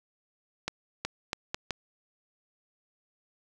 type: accelerating click train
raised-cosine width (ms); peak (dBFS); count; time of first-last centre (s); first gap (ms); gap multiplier
0.2; -13; 5; 0.68-1.707; 370; 0.76
effects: none